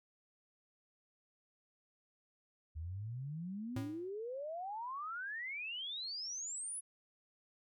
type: exponential sweep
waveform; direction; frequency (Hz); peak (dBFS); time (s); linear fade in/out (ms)
sine; up; 75 to 10548; -40; 2.75-6.81; 20
type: tone with exponential decay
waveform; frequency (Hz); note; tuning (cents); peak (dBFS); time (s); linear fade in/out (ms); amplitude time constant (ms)
square; 110.4; A2; +6; -37; 3.76-4.1; 5; 72
effects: none